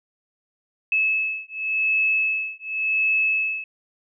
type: beating tone pair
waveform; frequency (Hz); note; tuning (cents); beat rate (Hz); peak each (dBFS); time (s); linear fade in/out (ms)
sine; 2597 / 2597.9; E7 / E7; -26 / -26; 0.9; -23; 0.92-3.64; 2
effects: none